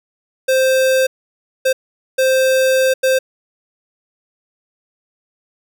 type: tone bursts at uneven times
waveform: square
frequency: 523.3 Hz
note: C5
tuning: in tune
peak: -12 dBFS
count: 4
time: 0.48-1.07 / 1.65-1.73 / 2.18-2.94 / 3.03-3.19 s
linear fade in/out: 10 ms
effects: none